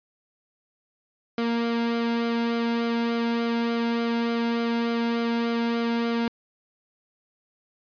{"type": "tone with flanger", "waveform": "sawtooth", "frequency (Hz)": 233.1, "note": "A#3", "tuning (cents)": 0, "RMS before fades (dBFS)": -25, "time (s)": [1.38, 6.28], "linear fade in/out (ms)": 2, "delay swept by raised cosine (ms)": [1.1, 1.67], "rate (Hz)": 3.4, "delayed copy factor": -0.55, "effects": ["resampled to 11025 Hz"]}